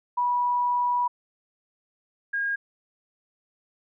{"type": "tone pair in turn", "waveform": "sine", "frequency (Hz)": [976, 1626.3], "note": ["B5", "G#6"], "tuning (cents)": [-21, -37], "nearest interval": "major sixth", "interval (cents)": 884, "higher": "second", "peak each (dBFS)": [-21, -24], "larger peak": "first", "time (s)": [[0.17, 1.08], [2.33, 2.56]], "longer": "first", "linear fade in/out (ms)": 10, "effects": []}